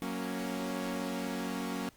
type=chord; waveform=sawtooth; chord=F# major; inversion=none; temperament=equal; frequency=185 / 233.1 / 277.2 Hz; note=F#3 / A#3 / C#4; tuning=0 / 0 / 0 cents; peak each=-35 / -34 / -34 dBFS; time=0.02-1.89 s; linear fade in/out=0 ms; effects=pink hiss -62 dBFS RMS until 1.96 s + Opus 32 kbps